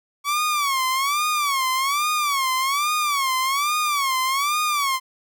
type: tone with vibrato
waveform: sawtooth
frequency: 1127 Hz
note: C#6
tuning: 28 cents sharp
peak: -16 dBFS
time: 0.24-5 s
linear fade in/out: 50 ms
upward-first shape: sine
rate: 1.2 Hz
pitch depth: 150 cents each way
effects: none